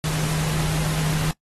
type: tone in noise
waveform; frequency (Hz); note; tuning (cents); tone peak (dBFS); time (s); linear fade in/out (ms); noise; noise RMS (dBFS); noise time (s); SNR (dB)
sine; 155.56; D#3; 0; -22; 0.04-1.31; 0; pink; -28; 0.04-1.31; +3
effects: noise-tail reverb RT60 0.1 s tail -20 dB re dry + AAC 32 kbps